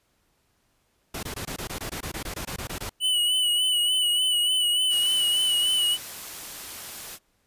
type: noise bursts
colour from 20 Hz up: pink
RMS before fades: -33 dBFS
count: 16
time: 1.14-2.895 s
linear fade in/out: 5 ms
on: 90 ms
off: 21 ms
type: tone with vibrato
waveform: square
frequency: 2960 Hz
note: F#7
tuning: in tune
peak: -21 dBFS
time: 3-5.98 s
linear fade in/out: 50 ms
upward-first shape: sine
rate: 3.4 Hz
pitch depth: 43 cents each way
type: noise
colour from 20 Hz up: white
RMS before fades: -38 dBFS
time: 4.89-7.19 s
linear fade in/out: 50 ms
effects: pink hiss -69 dBFS RMS until 7.46 s + resampled to 32000 Hz